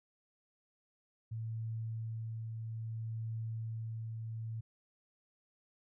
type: tone with tremolo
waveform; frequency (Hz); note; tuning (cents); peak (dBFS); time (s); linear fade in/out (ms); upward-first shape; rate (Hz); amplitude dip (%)
sine; 112.5; A2; +39; -36; 1.31-4.61; 10; triangle; 0.61; 30
effects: none